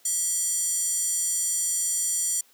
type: tone with high-pass filter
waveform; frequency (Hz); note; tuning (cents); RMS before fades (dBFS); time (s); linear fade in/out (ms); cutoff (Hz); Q
square; 651; E5; -22; -26; 0.05-2.41; 5; 7700; 7.8
effects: white hiss -59 dBFS RMS until 2.53 s + high-pass 200 Hz 12 dB/octave